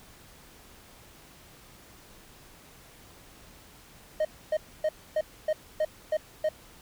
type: tone bursts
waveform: triangle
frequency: 620 Hz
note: D#5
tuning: 6 cents flat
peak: -21 dBFS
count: 8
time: 4.2-6.49 s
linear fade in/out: 5 ms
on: 50 ms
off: 270 ms
effects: pink hiss -53 dBFS RMS until 6.81 s